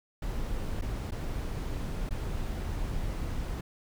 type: noise with dropouts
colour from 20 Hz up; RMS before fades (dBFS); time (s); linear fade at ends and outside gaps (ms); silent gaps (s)
brown; -33; 0.22-3.61; 5; 0.813-0.82 / 1.109-1.119 / 2.092-2.107
effects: none